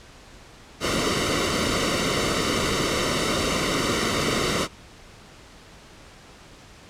pink noise with comb filter, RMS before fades -23 dBFS, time 0.8-4.68 s, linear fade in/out 50 ms, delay 1.2 ms, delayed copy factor -0.75, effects pink hiss -47 dBFS RMS until 6.89 s + low-pass 7000 Hz 12 dB/octave

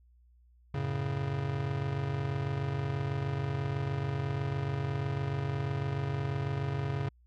square chord, F# minor, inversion none, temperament just, 92.5 / 111 / 138.75 Hz, F#2 / A2 / C#3, 0 / +16 / +2 cents, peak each -39 / -38 / -33 dBFS, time 0.74-7.09 s, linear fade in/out 5 ms, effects added 60 Hz sine -59 dBFS peak until 7.26 s + low-pass 3000 Hz 12 dB/octave

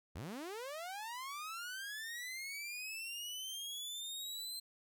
sawtooth linear sweep, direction up, 62.7 to 4134 Hz, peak -39 dBFS, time 0.15-4.6 s, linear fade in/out 10 ms, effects none

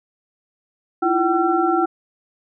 sine tone cluster, 321.8 / 342.6 / 764 / 1353 Hz, E4 / F4 / G5 / E6, -42 / -33 / -45 / +45 cents, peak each -24 / -19 / -20 / -22 dBFS, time 1.02-1.86 s, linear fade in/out 10 ms, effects none

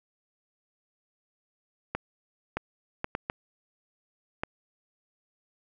clicks, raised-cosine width 0.5 ms, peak -14 dBFS, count 6, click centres 1.95 / 2.57 / 3.044 / 3.151 / 3.299 / 4.435 s, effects none

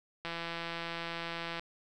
click train, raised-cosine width 0.3 ms, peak -22 dBFS, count 227, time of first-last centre 0.25-1.595 s, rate 168 Hz, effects none

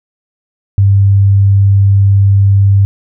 sine tone, 99 Hz, G2, 18 cents sharp, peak -4 dBFS, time 0.78-2.85 s, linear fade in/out 0 ms, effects none

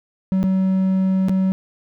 triangle tone with dropouts, 189.3 Hz, F#3, 40 cents sharp, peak -13 dBFS, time 0.32-1.52 s, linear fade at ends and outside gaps 0 ms, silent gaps 0.43-0.439 / 1.285-1.294 s, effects none

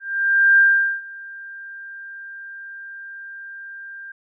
sine tone with ADSR envelope, 1591 Hz, G6, 25 cents sharp, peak -9 dBFS, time 0-4.12 s, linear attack 580 ms, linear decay 430 ms, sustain -24 dB, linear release 5 ms, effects none

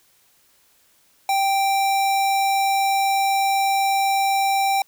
square tone, 784 Hz, G5, in tune, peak -18 dBFS, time 1.29-4.82 s, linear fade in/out 2 ms, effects white hiss -59 dBFS RMS until 4.87 s

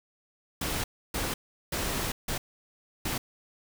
pink noise bursts at uneven times, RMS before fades -31 dBFS, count 5, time 0.61-0.84 / 1.14-1.34 / 1.72-2.12 / 2.28-2.38 / 3.05-3.18 s, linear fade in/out 5 ms, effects none

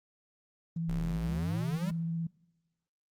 sine tone with vibrato, 165.8 Hz, E3, 10 cents sharp, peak -31 dBFS, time 0.76-2.27 s, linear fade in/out 5 ms, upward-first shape triangle, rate 16 Hz, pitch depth 23 cents each way
square exponential sweep, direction up, 30.06 to 207.7 Hz, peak -35 dBFS, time 0.88-1.91 s, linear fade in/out 10 ms
effects noise-tail reverb RT60 0.8 s tail -21 dB re dry + Opus 32 kbps

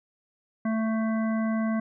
harmonic tone, 221.6 Hz, A3, 13 cents sharp, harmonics 1 / 3 / 5 / 7 / 9, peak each -24 / -34 / -38 / -41 / -43 dBFS, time 0.65-1.8 s, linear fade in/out 5 ms, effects none

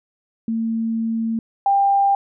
sine tone pair in turn, 226 / 794.7 Hz, A3 / G5, +47 / +23 cents, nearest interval octave + minor seventh, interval 2176 cents, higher second, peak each -19 / -13 dBFS, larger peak second, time 0.48-1.39 / 1.66-2.15 s, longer first, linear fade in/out 2 ms, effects none

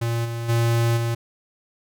square tone with level steps, 116.54 Hz, A#2, in tune, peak -22 / -27 / -18 / -22 dBFS, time 0.01-1.15 s, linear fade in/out 10 ms, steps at 0.24 / 0.48 / 0.96 s, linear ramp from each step 20 ms, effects none

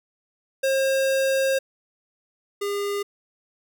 square tone pair in turn, 536 / 404.9 Hz, C5 / G#4, +42 / -44 cents, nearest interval perfect fourth, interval 486 cents, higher first, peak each -20 / -25 dBFS, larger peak first, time 0.63-1.59 / 2.61-3.03 s, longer first, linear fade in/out 10 ms, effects none

